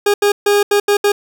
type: tone bursts at uneven times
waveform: 40% pulse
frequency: 409 Hz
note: G#4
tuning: 26 cents flat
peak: -9 dBFS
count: 6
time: 0.06-0.14 / 0.22-0.32 / 0.46-0.63 / 0.71-0.8 / 0.88-0.97 / 1.04-1.12 s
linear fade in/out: 5 ms
effects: none